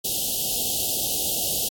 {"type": "band-stop noise", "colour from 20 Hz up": "white", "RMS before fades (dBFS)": -25, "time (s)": [0.04, 1.69], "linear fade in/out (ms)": 10, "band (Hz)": [790, 2800], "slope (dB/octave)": 96, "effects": ["AAC 64 kbps"]}